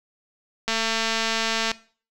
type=click train; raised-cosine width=0.2 ms; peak=-7 dBFS; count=234; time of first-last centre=0.68-1.716 s; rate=225 Hz; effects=noise-tail reverb RT60 0.4 s tail -18 dB re dry